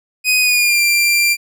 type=tone with pitch glide; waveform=sawtooth; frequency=2500 to 2372 Hz; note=D#7 to D7; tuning=+8 to +17 cents; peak=-8 dBFS; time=0.24-1.37 s; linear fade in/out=50 ms; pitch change=-91 cents; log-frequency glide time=0.4-0.81 s; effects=none